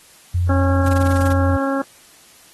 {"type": "tone", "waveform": "sine", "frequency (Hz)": 88.3, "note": "F2", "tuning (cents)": 20, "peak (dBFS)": -15, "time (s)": [0.34, 1.57], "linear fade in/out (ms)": 10}
{"type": "harmonic tone", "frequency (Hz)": 273, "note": "C#4", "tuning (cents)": -26, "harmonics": [1, 2, 3, 4, 5, 6], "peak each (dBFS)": [-20, -22, -28, -29, -28, -31], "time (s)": [0.49, 1.82], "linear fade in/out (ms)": 5}
{"type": "noise bursts", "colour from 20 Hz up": "white", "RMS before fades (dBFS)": -31, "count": 10, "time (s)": [0.86, 1.325], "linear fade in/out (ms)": 5, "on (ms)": 24, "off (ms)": 25}
{"effects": ["white hiss -48 dBFS RMS until 2.53 s", "AAC 32 kbps"]}